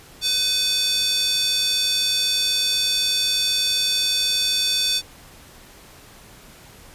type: tone with high-pass filter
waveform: square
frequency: 504 Hz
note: B4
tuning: 35 cents sharp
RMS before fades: -21 dBFS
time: 0.21-5.02 s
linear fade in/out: 50 ms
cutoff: 4000 Hz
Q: 4.4
effects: pink hiss -46 dBFS RMS until 6.94 s + resampled to 32000 Hz